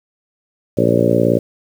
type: harmonic tone with a mistuned harmonic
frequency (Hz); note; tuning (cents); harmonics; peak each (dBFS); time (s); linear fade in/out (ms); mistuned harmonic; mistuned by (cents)
58.27; A#1; 0; 2 / 3 / 4 / 5 / 6 / 7 / 8 / 9 / 10; -20 / -20 / -20 / -20 / -20 / -20 / -20 / -20 / -20; 0.77-1.39; 10; 10; -26
effects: 7-bit